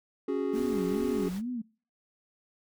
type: chord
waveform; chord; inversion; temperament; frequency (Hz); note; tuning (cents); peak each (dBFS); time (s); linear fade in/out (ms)
triangle; C# suspended fourth; none; equal; 277.2 / 370 / 415.3; C#4 / F#4 / G#4; 0 / 0 / 0; -30; 0.28-1.29; 5
type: noise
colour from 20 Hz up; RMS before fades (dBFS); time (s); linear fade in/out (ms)
pink; -46; 0.52-1.42; 50
type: tone with vibrato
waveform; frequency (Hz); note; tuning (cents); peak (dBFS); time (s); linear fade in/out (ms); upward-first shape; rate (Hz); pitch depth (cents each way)
sine; 212.1; G#3; +37; -31; 0.53-1.62; 10; sine; 2.3; 290
effects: noise-tail reverb RT60 0.4 s tail -25 dB re dry